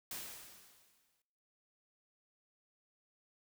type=noise with exponential decay; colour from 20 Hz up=white; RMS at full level=-42 dBFS; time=0.11-1.22 s; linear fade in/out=2 ms; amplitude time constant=240 ms; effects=noise-tail reverb RT60 1.0 s tail -20 dB re dry